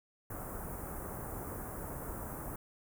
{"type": "band-stop noise", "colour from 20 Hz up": "pink", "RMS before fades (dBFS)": -42, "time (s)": [0.3, 2.56], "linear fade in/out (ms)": 5, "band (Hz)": [1400, 10000], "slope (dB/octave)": 24, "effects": []}